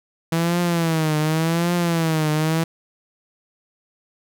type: tone with vibrato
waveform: sawtooth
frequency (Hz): 163.5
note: E3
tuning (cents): -14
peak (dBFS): -14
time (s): 0.32-2.64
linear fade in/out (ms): 5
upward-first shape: triangle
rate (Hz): 0.88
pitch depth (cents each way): 130
effects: none